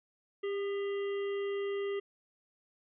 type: harmonic tone with a mistuned harmonic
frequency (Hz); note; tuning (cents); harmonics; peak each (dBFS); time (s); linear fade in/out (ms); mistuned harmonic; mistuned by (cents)
399; G4; +31; 1 / 3 / 5 / 7 / 8; -32 / -48 / -47 / -52 / -54; 0.43-2; 10; 3; +39
effects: none